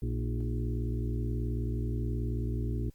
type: harmonic tone with a mistuned harmonic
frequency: 58.7 Hz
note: A#1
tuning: 13 cents sharp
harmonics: 1 / 2 / 4 / 5 / 6 / 7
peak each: -32 / -33 / -40 / -42 / -44 / -45 dBFS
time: 0.02-2.9 s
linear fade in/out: 5 ms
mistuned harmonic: 5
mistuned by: +71 cents
effects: white hiss -70 dBFS RMS until 2.94 s + Opus 32 kbps